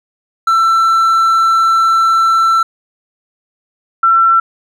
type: tone pair in turn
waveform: triangle / sine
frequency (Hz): 1338 / 1346.5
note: E6 / E6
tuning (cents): +25 / +36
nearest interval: unison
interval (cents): 11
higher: second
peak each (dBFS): -6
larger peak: neither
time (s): 0.47-2.63 / 4.03-4.4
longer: first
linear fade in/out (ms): 5
effects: none